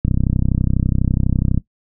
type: click train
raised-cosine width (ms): 5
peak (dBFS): -4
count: 50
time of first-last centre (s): 0.05-1.576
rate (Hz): 32.1
effects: noise-tail reverb RT60 0.1 s tail -17 dB re dry